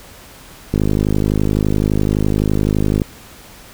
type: click train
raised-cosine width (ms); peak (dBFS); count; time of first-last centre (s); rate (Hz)
3; -3; 119; 0.74-3.018; 51.8
effects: pink hiss -40 dBFS RMS until 3.73 s